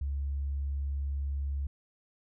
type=tone; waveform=sine; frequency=70 Hz; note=C#2; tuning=18 cents sharp; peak=-29 dBFS; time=0.01-1.67 s; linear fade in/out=5 ms; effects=tanh soft clip ceiling -25 dBFS